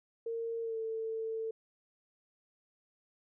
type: tone with pitch glide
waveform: sine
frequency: 458.9 to 446.4 Hz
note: A#4 to A4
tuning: -27 to +25 cents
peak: -34 dBFS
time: 0.26-1.51 s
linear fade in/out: 5 ms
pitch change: -48 cents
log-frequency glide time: 0.62-0.77 s
effects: none